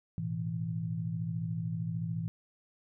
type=chord; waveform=sine; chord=A suspended second; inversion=none; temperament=equal; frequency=110 / 123.47 / 164.81 Hz; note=A2 / B2 / E3; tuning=0 / 0 / 0 cents; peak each=-37 / -40 / -34 dBFS; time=0.18-2.28 s; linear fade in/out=0 ms; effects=none